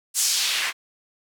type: noise with band-pass filter sweep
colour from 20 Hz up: white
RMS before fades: -23 dBFS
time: 0.14-0.73 s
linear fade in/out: 50 ms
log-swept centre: 8300 to 1800 Hz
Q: 1.5
effects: none